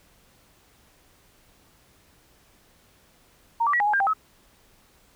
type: tone with pitch steps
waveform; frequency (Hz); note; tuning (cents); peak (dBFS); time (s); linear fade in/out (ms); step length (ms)
sine; 925 / 1161 / 1927 / 821 / 839 / 1598 / 787 / 1285; A#5 / D6 / B6 / G#5 / G#5 / G6 / G5 / E6; -14 / -20 / -43 / -20 / +17 / +33 / +7 / -45; -19; 3.6-4.136; 10; 67
effects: pink hiss -59 dBFS RMS until 5.15 s